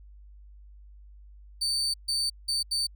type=tone bursts at uneven times; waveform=35% pulse; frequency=4568 Hz; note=D8; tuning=49 cents flat; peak=-24 dBFS; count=4; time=1.61-1.94 / 2.08-2.3 / 2.48-2.63 / 2.71-2.87 s; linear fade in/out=10 ms; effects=added 50 Hz sine -47 dBFS peak until 2.95 s

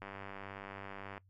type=click train; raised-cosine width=0.5 ms; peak=-30 dBFS; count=115; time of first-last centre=0.02-1.179 s; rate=98.4 Hz; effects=noise-tail reverb RT60 0.1 s tail -21 dB re dry + added 95 Hz sine -63 dBFS peak until 1.29 s

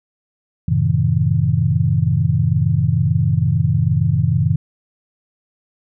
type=chord; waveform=sine; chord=F# diminished seventh; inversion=none; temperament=just; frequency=92.5 / 111 / 133.2 / 159.84 Hz; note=F#2 / A2 / C3 / Eb3; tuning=0 / +16 / +31 / +47 cents; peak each=-20 / -19 / -18 / -18 dBFS; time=0.68-4.56 s; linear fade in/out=5 ms; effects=none

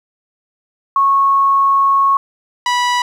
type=tone pair in turn; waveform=sine / sawtooth; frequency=1100 / 980 Hz; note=C#6 / B5; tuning=-14 / -14 cents; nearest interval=major second; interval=200 cents; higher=first; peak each=-9 dBFS; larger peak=neither; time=0.96-2.17 / 2.66-3.02 s; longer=first; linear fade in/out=2 ms; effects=low-pass 6000 Hz 12 dB/octave + 8-bit

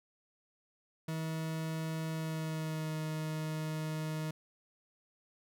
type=tone with pitch glide; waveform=40% pulse; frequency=160 to 156.17 Hz; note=D#3 to D#3; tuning=+49 to +7 cents; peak=-34 dBFS; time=1.08-4.31 s; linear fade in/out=5 ms; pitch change=-42 cents; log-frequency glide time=2.11-2.98 s; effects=none

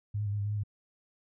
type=tone with pitch steps; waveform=sine; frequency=103.1 / 105.3 / 100.9 / 104 / 101 / 104 / 105 / 102.4 Hz; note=G#2 / G#2 / G#2 / G#2 / G#2 / G#2 / G#2 / G#2; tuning=-12 / +24 / -49 / +3 / -48 / +3 / +19 / -24 cents; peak=-29 dBFS; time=0.14-0.636 s; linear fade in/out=10 ms; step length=62 ms; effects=none

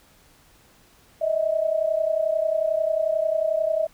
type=tone pair together; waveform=sine; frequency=615 / 646.2 Hz; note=D#5 / E5; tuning=-20 / -35 cents; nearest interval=minor second; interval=85 cents; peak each=-24 / -22 dBFS; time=1.21-3.87 s; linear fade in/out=10 ms; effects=pink hiss -56 dBFS RMS until 3.93 s

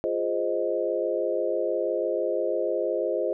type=chord; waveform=sine; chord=F minor seventh; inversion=none; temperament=equal; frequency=349.2 / 415.3 / 523.3 / 622.3 Hz; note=F4 / Ab4 / C5 / Eb5; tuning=0 / 0 / 0 / 0 cents; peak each=-30 / -30 / -28 / -29 dBFS; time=0.04-3.33 s; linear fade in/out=0 ms; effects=none

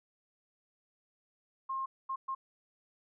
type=tone bursts at uneven times; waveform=sine; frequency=1067 Hz; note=C6; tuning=34 cents sharp; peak=-33 dBFS; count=3; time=1.69-1.86 / 2.09-2.16 / 2.28-2.35 s; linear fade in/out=10 ms; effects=none

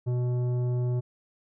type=tone with tanh clipping; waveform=triangle; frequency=123.47 Hz; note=B2; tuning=in tune; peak=-26 dBFS; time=0.06-1.01 s; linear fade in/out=20 ms; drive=15 dB; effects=none

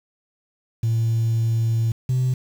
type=tone pair in turn; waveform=sine; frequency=113.9 / 127.85 Hz; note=A#2 / C3; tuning=-40 / -40 cents; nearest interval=major second; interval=200 cents; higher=second; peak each=-16 dBFS; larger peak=neither; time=0.83-1.92 / 2.09-2.34 s; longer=first; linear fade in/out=5 ms; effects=tanh soft clip ceiling -14 dBFS + 7-bit

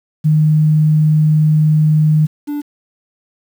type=tone pair in turn; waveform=sine / triangle; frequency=153.9 / 292.4 Hz; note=D#3 / D4; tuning=-19 / -7 cents; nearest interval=major seventh; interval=1112 cents; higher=second; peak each=-8 / -16 dBFS; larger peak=first; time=0.24-2.27 / 2.47-2.62 s; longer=first; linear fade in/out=20 ms; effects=7-bit

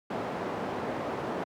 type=low-pass noise; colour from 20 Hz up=white; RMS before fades=-33 dBFS; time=0.1-1.44 s; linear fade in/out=5 ms; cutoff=740 Hz; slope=12 dB/octave; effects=high-pass 150 Hz 12 dB/octave

